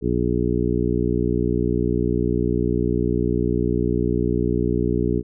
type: harmonic tone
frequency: 60 Hz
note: B1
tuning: 49 cents flat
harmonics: 1 / 2 / 3 / 4 / 5 / 6 / 7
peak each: -26 / -26 / -26 / -26 / -26 / -26 / -26 dBFS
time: 0.01-5.23 s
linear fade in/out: 50 ms
effects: none